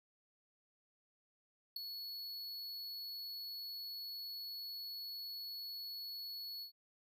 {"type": "tone with ADSR envelope", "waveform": "square", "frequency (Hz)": 4391, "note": "C#8", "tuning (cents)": -17, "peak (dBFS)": -36, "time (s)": [1.76, 6.72], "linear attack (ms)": 5, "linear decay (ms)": 6, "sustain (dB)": -8, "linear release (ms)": 100, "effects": []}